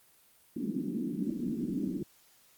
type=band-pass noise; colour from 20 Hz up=pink; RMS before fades=-34 dBFS; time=0.56-2.03 s; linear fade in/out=5 ms; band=180 to 330 Hz; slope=48 dB/octave; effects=white hiss -63 dBFS RMS until 2.57 s + Opus 32 kbps